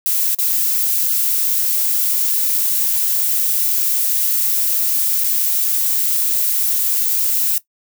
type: noise with dropouts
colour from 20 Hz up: violet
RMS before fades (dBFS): -17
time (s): 0.06-7.58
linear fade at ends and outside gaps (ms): 0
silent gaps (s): 0.347-0.387 / 5.237-5.242
effects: noise-tail reverb RT60 0.1 s tail -17 dB re dry